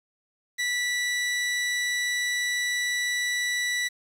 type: tone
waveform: sawtooth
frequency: 1961 Hz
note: B6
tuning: 13 cents flat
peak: -21 dBFS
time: 0.58-3.89 s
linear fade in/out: 20 ms
effects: low-pass 9000 Hz 12 dB/octave + 8-bit